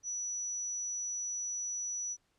sine tone, 5900 Hz, F#8, 6 cents flat, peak -34 dBFS, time 0.03-2.17 s, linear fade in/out 50 ms, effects pink hiss -75 dBFS RMS until 2.38 s + low-pass 9000 Hz 12 dB/octave

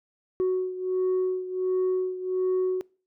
sine beating tone pair, 370 / 371.4 Hz, F#4 / F#4, 0 / +7 cents, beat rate 1.4 Hz, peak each -23 / -27 dBFS, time 0.4-2.81 s, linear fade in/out 0 ms, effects noise-tail reverb RT60 0.4 s tail -25 dB re dry + tanh soft clip ceiling -20 dBFS

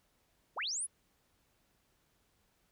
sine linear sweep, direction up, 262.1 to 10640 Hz, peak -34 dBFS, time 0.56-0.87 s, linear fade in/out 20 ms, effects pink hiss -74 dBFS RMS until 2.71 s

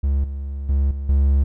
triangle tone with level steps, 69.3 Hz, C#2, in tune, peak -14 / -23 / -13 / -22 / -11 dBFS, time 0.03-1.44 s, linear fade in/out 10 ms, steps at 0.24 / 0.69 / 0.91 / 1.09 s, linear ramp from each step 2 ms, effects none

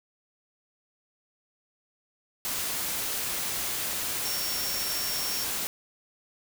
sine tone in noise, 5500 Hz, F8, 27 cents flat, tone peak -33 dBFS, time 4.25-5.44 s, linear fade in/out 0 ms, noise white, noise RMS -31 dBFS, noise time 2.45-5.67 s, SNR -5 dB, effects none

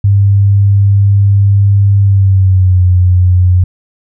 sine tone with pitch glide, 99.9 to 90.56 Hz, G2 to F#2, +33 to -37 cents, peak -4 dBFS, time 0.04-3.64 s, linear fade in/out 5 ms, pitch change -170 cents, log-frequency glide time 2-2.84 s, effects none

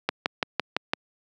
click train, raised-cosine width 0.3 ms, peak -6 dBFS, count 6, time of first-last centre 0.09-0.935 s, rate 5.92 Hz, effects high-pass 200 Hz 12 dB/octave

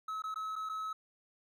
triangle tone with dropouts, 1289 Hz, E6, 39 cents flat, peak -34 dBFS, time 0.08-0.93 s, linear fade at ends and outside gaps 5 ms, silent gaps 0.221-0.238 / 0.343-0.358 / 0.557-0.561 / 0.691-0.695 s, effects none

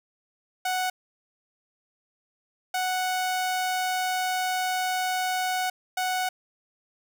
sawtooth tone bursts at uneven times, 740 Hz, F#5, in tune, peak -21 dBFS, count 3, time 0.65-0.9 / 2.74-5.7 / 5.97-6.29 s, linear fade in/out 5 ms, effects none

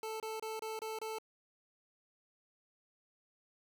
25% pulse tone bursts, 440 Hz, A4, in tune, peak -35 dBFS, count 6, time 0.03-1.185 s, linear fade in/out 2 ms, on 170 ms, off 27 ms, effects none

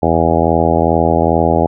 harmonic tone, 82.41 Hz, E2, in tune, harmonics 1 / 2 / 3 / 4 / 5 / 6 / 7 / 8 / 9 / 10, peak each -19 / -19 / -19 / -19 / -19 / -19 / -19 / -19 / -19 / -19 dBFS, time 0.02-1.67 s, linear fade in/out 10 ms, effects none

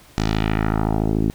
10% pulse tone with low-pass filter sweep, 53.7 Hz, A1, 41 cents flat, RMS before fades -20 dBFS, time 0.18-1.3 s, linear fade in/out 0 ms, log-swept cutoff 6200 to 290 Hz, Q 1.6, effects pink hiss -49 dBFS RMS until 1.34 s

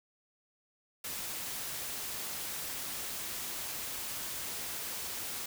white noise, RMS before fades -39 dBFS, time 1.04-5.46 s, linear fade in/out 5 ms, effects none

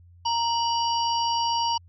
harmonic tone with a mistuned harmonic, 932.3 Hz, A#5, in tune, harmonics 1 / 3 / 5 / 6, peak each -23 / -31 / -32 / -34 dBFS, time 0.25-1.78 s, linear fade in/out 10 ms, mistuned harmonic 3, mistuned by +87 cents, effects added 87 Hz sine -49 dBFS peak until 1.88 s

